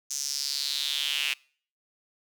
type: tone with high-pass filter sweep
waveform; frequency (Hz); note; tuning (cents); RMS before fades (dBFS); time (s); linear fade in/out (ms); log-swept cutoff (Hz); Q
square; 70; C#2; +18; -30; 0.1-1.34; 10; 6300 to 2600; 4.8
effects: noise-tail reverb RT60 0.5 s tail -25 dB re dry

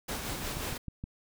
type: noise with tremolo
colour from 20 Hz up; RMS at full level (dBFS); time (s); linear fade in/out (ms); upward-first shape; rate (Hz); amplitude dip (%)
pink; -35; 0.08-0.78; 10; sine; 5.6; 35
type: click train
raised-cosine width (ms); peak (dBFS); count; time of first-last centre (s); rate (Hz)
5; -25; 4; 0.57-1.039; 6.39
effects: none

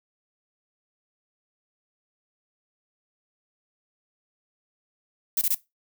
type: noise bursts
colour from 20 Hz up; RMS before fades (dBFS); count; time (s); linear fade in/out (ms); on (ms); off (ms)
violet; -23; 3; 5.37-5.547; 2; 43; 24
effects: noise-tail reverb RT60 0.2 s tail -19 dB re dry

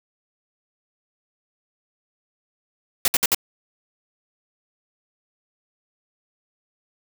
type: noise bursts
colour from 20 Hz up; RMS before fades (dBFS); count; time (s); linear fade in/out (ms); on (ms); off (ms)
white; -18; 4; 3.05-3.347; 2; 30; 59
effects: none

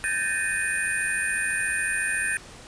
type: tone cluster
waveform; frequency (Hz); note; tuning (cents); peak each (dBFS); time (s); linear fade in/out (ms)
sine; 1545 / 1726 / 1820 / 2482 / 9030; G6 / A6 / A#6 / D#7 / C#9; -26 / -34 / -42 / -5 / +31; -30; 0.04-2.37; 0
effects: pink hiss -45 dBFS RMS until 2.67 s + resampled to 22050 Hz

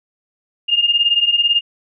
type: beating tone pair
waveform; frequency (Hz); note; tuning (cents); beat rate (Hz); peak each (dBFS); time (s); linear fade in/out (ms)
sine; 2812 / 2830; F7 / F7; +11 / +22; 18; -17 / -14; 0.68-1.61; 20
effects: none

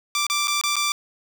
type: tone with dropouts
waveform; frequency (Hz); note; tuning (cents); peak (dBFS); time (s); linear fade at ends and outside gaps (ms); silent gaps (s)
10% pulse; 1175; D6; +1; -12; 0.15-0.92; 1; 0.267-0.299 / 0.473-0.48 / 0.613-0.637 / 0.757-0.765
effects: none

